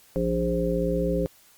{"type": "harmonic tone with a mistuned harmonic", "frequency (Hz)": 58.27, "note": "A#1", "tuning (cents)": 0, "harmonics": [1, 3, 5, 7, 9], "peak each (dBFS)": [-31, -27, -31, -29, -27], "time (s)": [0.16, 1.26], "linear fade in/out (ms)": 0, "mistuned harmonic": 3, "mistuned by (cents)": -16, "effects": ["white hiss -56 dBFS RMS until 1.57 s", "Opus 48 kbps"]}